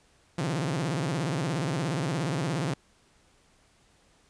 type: tone with vibrato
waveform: sawtooth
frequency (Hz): 151.2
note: D#3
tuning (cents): -49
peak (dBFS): -23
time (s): 0.38-2.74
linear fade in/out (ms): 5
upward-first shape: sine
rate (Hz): 17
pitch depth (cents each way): 290
effects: pink hiss -63 dBFS RMS until 4.29 s + resampled to 22050 Hz